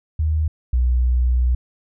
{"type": "tone pair in turn", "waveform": "sine", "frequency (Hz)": [77.78, 61.73], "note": ["D#2", "B1"], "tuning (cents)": [0, 0], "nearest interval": "major third", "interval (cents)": 400, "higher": "first", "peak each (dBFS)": [-16, -14], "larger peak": "second", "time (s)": [[0.19, 0.48], [0.73, 1.55]], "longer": "second", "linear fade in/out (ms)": 5, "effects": []}